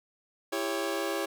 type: chord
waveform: sawtooth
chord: C# diminished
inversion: first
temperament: just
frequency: 332.6 / 399.1 / 554.4 Hz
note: E4 / G4 / C#5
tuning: +16 / +31 / 0 cents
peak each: -30 dBFS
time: 0.52-1.26 s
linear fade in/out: 10 ms
effects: none